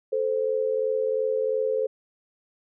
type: tone pair together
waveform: sine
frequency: 438 / 520.9 Hz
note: A4 / C5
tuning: -8 / -8 cents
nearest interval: minor third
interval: 300 cents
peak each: -25 dBFS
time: 0.12-1.87 s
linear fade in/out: 10 ms
effects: none